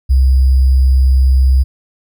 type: tone with sample-and-hold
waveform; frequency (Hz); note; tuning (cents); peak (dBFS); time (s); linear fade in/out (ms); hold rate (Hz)
sine; 65.41; C2; 0; -6; 0.09-1.64; 20; 4900
effects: none